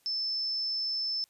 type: tone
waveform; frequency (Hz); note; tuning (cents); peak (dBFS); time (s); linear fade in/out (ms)
sine; 5274; E8; 0; -29; 0.06-1.24; 0
effects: white hiss -68 dBFS RMS until 1.29 s + resampled to 32000 Hz